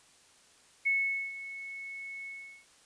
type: tone with ADSR envelope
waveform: sine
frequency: 2200 Hz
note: C#7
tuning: 14 cents flat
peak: -24 dBFS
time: 0.85-2.66 s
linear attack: 19 ms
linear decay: 450 ms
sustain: -15 dB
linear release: 390 ms
effects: white hiss -61 dBFS RMS until 2.85 s + resampled to 22050 Hz